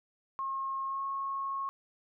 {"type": "tone with pitch glide", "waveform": "sine", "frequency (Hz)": [1078, 1091.8], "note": ["C#6", "C#6"], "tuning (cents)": [-49, -27], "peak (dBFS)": -32, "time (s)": [0.39, 1.69], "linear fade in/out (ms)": 0, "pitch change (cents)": 22, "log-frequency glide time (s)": [0.86, 1.03], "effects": []}